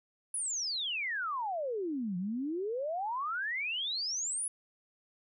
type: exponential two-way sweep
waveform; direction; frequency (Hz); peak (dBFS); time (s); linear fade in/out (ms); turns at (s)
sine; down then up; 10540 to 173.2 to 10540; -32; 0.34-4.48; 2; 2.17
effects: none